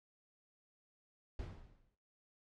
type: noise with exponential decay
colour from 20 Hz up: brown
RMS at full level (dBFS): -41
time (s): 1.39-1.95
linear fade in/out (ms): 2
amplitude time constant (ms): 120
effects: noise-tail reverb RT60 0.4 s tail -18 dB re dry + low-pass 5000 Hz 12 dB/octave